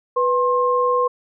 sine tone pair together, 493.9 / 1063.6 Hz, B4 / C6, 0 / +28 cents, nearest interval octave + minor second, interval 1328 cents, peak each -18 dBFS, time 0.16-1.08 s, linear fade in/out 10 ms, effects none

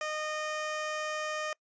15% pulse tone, 614 Hz, D#5, 23 cents flat, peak -26 dBFS, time 0.01-1.53 s, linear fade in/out 2 ms, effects noise-tail reverb RT60 0.1 s tail -25 dB re dry + resampled to 16000 Hz

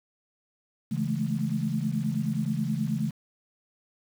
sine chord, A major seventh, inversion first, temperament equal with one note detuned, 138.59 / 164.81 / 210.6 / 220 Hz, C#3 / E3 / G#3 / A3, 0 / 0 / +24 / 0 cents, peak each -31 dBFS, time 0.91-3.11 s, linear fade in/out 10 ms, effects 8-bit

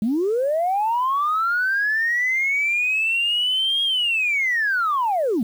sine linear two-way sweep, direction up then down, 200 to 3275 to 200 Hz, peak -17 dBFS, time 0.02-5.43 s, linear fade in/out 2 ms, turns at 3.83 s, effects tanh soft clip ceiling -14 dBFS + 8-bit

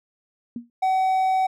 sine tone with exponential decay, 237.1 Hz, A#3, 30 cents sharp, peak -25 dBFS, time 0.56-0.7 s, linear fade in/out 2 ms, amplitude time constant 30 ms
triangle tone, 756 Hz, F#5, 37 cents sharp, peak -16 dBFS, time 0.82-1.47 s, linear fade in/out 10 ms
effects none

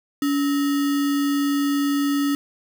sine tone with sample-and-hold, 283.8 Hz, C#4, 41 cents sharp, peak -18 dBFS, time 0.22-2.35 s, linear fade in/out 2 ms, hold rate 1575 Hz, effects none

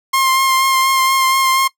sawtooth tone with vibrato, 1061 Hz, C6, 24 cents sharp, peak -8 dBFS, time 0.13-1.68 s, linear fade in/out 10 ms, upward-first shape sine, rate 4.2 Hz, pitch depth 17 cents each way, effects noise-tail reverb RT60 0.1 s tail -20 dB re dry

